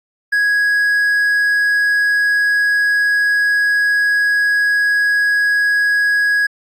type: tone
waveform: triangle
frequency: 1661.2 Hz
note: G#6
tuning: in tune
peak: -10 dBFS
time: 0.32-6.47 s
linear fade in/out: 10 ms
effects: AAC 64 kbps